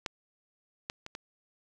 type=clicks; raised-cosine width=0.2 ms; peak=-15 / -17 / -24 / -22 dBFS; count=4; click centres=0.062 / 0.899 / 1.064 / 1.151 s; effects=none